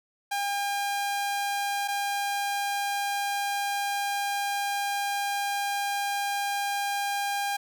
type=tone pair in turn; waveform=sawtooth; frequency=805 / 805 Hz; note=G5 / G5; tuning=+46 / +46 cents; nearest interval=unison; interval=0 cents; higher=neither; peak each=-23 dBFS; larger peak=neither; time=0.31-1.88 / 1.88-7.57 s; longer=second; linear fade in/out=10 ms; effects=none